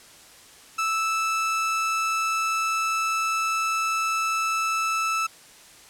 30% pulse tone, 1315 Hz, E6, 5 cents flat, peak -20 dBFS, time 0.78-5.27 s, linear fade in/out 10 ms, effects white hiss -49 dBFS RMS until 5.89 s + low-pass 10000 Hz 12 dB/octave

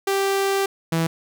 sawtooth tone pair in turn, 392 / 164.25 Hz, G4 / E3, 0 / -6 cents, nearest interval octave + minor third, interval 1506 cents, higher first, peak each -15 dBFS, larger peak neither, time 0.07-0.66 / 0.92-1.07 s, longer first, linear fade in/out 5 ms, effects none

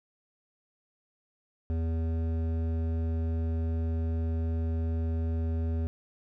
triangle tone with hard clipping, 81.7 Hz, E2, 15 cents flat, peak -29 dBFS, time 1.7-5.87 s, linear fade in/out 0 ms, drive 16 dB, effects none

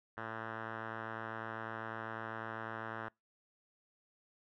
5% pulse tone with low-pass filter, 112 Hz, A2, 31 cents sharp, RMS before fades -43 dBFS, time 0.17-3.09 s, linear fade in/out 10 ms, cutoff 1700 Hz, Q 3.1, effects noise-tail reverb RT60 0.2 s tail -25 dB re dry

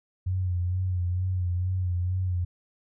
sine tone with vibrato, 90.7 Hz, F#2, 34 cents flat, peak -24 dBFS, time 0.26-2.45 s, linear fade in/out 10 ms, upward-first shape sine, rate 2.2 Hz, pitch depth 47 cents each way, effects none

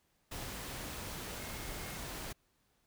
sine tone in noise, 2151 Hz, C7, 47 cents sharp, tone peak -54 dBFS, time 1.39-1.99 s, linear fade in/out 10 ms, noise pink, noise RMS -43 dBFS, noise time 0.31-2.33 s, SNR -14 dB, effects pink hiss -75 dBFS RMS until 2.86 s

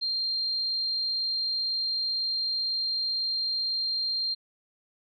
sine tone, 4186 Hz, C8, in tune, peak -26 dBFS, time 0.01-4.35 s, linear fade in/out 20 ms, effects none

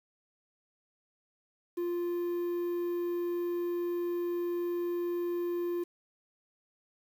triangle tone with quantisation, 348.8 Hz, F4, 2 cents flat, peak -28 dBFS, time 1.77-5.84 s, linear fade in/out 10 ms, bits 9, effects none

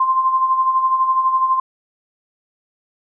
sine tone with tremolo, 1046.5 Hz, C6, in tune, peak -11 dBFS, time 0-1.6 s, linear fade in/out 5 ms, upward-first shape sine, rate 12 Hz, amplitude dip 55%, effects none

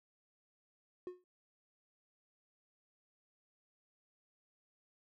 triangle tone with exponential decay, 361.7 Hz, F#4, 39 cents flat, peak -36 dBFS, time 1.07-1.24 s, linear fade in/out 1 ms, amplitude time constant 36 ms, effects none

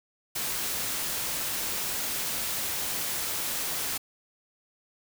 white noise, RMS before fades -31 dBFS, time 0.35-3.98 s, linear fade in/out 10 ms, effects none

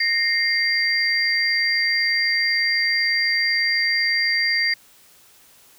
sine tone cluster, 1850 / 2112 / 4724 Hz, A#6 / C7 / D8, -14 / +16 / +9 cents, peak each -22 dBFS, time 0-4.74 s, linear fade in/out 5 ms, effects white hiss -52 dBFS RMS until 5.78 s

